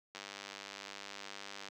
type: click train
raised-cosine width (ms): 0.2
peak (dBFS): -27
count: 154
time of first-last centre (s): 0.15-1.685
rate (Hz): 99.7
effects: high-pass 200 Hz 12 dB/octave